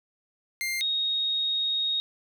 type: tone pair in turn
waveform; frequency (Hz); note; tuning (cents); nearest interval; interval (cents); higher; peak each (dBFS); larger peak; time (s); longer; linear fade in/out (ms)
sawtooth / sine; 2100 / 3742; C7 / A#7; +6 / +6; minor seventh; 1000; second; -24; neither; 0.61-0.81 / 0.81-2; second; 0
effects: none

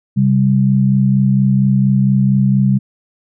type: tone pair together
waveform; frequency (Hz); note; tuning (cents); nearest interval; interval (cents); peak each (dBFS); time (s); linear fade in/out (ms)
sine; 132.88 / 197.2; C3 / G3; +27 / +11; perfect fifth; 684; -12; 0.16-2.79; 20
effects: none

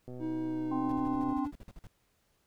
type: click train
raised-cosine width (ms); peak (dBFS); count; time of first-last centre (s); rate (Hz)
2; -32; 157; 0.08-1.328; 125
type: tone with pitch glide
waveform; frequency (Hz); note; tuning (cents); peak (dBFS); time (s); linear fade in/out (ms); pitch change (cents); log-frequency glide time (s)
triangle; 317 to 290.7; D#4 to D4; +32 to -18; -30; 0.19-1.52; 50; -150; 0.44-1.39
type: harmonic tone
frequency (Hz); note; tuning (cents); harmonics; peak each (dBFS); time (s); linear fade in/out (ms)
261.6; C4; 0; 1 / 3 / 4; -33 / -38 / -39; 0.71-1.46; 10
type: noise bursts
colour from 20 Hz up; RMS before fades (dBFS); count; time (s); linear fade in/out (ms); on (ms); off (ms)
brown; -46; 13; 0.89-1.87; 2; 32; 47
effects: pink hiss -73 dBFS RMS until 2.46 s

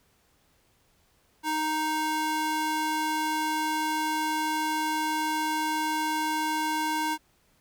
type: tone with high-pass filter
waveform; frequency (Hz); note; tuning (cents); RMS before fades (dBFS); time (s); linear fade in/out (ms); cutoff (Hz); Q
square; 311.3; D#4; +1; -28; 1.43-7.18; 50; 620; 7.4
effects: pink hiss -66 dBFS RMS until 7.6 s

